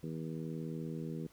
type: harmonic tone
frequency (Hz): 80.3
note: E2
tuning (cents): -45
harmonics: 2 / 3 / 4 / 5 / 6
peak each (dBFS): -40 / -44 / -46 / -48 / -50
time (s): 0.03-1.27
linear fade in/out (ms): 5
effects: pink hiss -65 dBFS RMS until 1.32 s